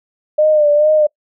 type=tone with vibrato; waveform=sine; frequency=602 Hz; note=D5; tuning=43 cents sharp; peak=-8 dBFS; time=0.38-1.07 s; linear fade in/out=10 ms; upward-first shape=sine; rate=2.3 Hz; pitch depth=48 cents each way; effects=noise-tail reverb RT60 0.1 s tail -26 dB re dry